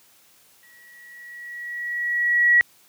sine tone with exponential growth, 1923 Hz, B6, 47 cents flat, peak -11 dBFS, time 0.63-2.61 s, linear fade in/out 0 ms, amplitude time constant 430 ms, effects white hiss -56 dBFS RMS until 2.88 s + high-pass 80 Hz 12 dB/octave

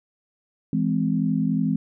sine chord, E augmented, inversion none, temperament equal with one note detuned, 164.81 / 207.7 / 258.6 Hz, E3 / G#3 / B#3, 0 / 0 / -20 cents, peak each -24 dBFS, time 0.73-1.76 s, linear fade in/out 2 ms, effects none

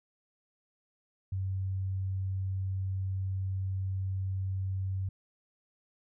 sine tone, 95.3 Hz, G2, 48 cents flat, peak -30 dBFS, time 1.32-5.09 s, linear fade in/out 5 ms, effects none

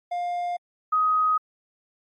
triangle / sine tone pair in turn, 705 / 1256.2 Hz, F5 / D#6, +16 / +16 cents, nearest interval minor seventh, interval 1000 cents, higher second, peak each -23 / -18 dBFS, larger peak second, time 0.11-0.57 / 0.92-1.38 s, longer neither, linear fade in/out 10 ms, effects MP3 48 kbps

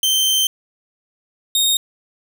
sawtooth tone pair in turn, 3114 / 3710 Hz, G7 / A#7, -12 / -9 cents, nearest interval minor third, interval 303 cents, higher second, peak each -11 dBFS, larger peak neither, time 0.03-0.47 / 1.55-1.77 s, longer first, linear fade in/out 2 ms, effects none

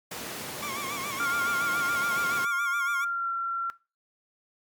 pink high-pass noise, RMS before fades -37 dBFS, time 0.11-2.45 s, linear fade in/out 5 ms, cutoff 170 Hz, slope 12 dB/octave
25% pulse tone with vibrato, 1120 Hz, C#6, 18 cents sharp, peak -29 dBFS, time 0.62-3.05 s, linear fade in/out 10 ms, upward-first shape sine, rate 7.1 Hz, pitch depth 89 cents each way
sine tone with pitch glide, 1400 to 1364.1 Hz, F6 to F6, +4 to -41 cents, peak -26 dBFS, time 1.2-3.7 s, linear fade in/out 0 ms, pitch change -45 cents, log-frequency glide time 2.98-3.3 s
effects noise-tail reverb RT60 0.3 s tail -20 dB re dry + MP3 96 kbps

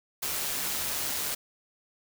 white noise with amplitude modulation, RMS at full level -30 dBFS, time 0.22-1.35 s, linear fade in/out 10 ms, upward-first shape sine, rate 142 Hz, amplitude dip 30%, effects none

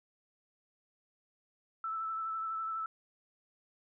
sine tone with vibrato, 1318.5 Hz, E6, in tune, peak -34 dBFS, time 1.84-2.86 s, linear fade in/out 2 ms, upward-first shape triangle, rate 12 Hz, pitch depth 25 cents each way, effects none

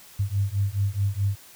sine beating tone pair, 97.5 / 102.2 Hz, G2 / G#2, -9 / -27 cents, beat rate 4.7 Hz, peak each -25 dBFS, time 0.19-1.36 s, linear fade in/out 10 ms, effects white hiss -49 dBFS RMS until 1.55 s

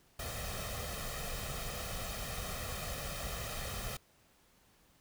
pink noise with comb filter, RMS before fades -40 dBFS, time 0.19-3.97 s, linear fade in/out 5 ms, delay 1.6 ms, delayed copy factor +0.7, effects pink hiss -67 dBFS RMS until 5 s

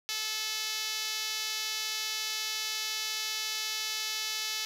5% pulse tone with band-pass filter, 434.4 Hz, A4, 22 cents flat, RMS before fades -34 dBFS, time 0.09-4.65 s, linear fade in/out 0 ms, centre 5900 Hz, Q 0.74, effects none

